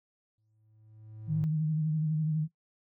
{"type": "tone with exponential growth", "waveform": "triangle", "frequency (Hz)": 108.7, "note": "A2", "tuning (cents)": -21, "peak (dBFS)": -32, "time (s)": [0.38, 1.44], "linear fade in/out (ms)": 0, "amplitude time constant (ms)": 230}
{"type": "tone with vibrato", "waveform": "sine", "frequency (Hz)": 155.56, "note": "D#3", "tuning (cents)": 0, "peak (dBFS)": -26, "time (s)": [1.27, 2.48], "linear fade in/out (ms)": 50, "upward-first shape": "sine", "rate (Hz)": 12, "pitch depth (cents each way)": 41}
{"effects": ["noise-tail reverb RT60 0.1 s tail -17 dB re dry"]}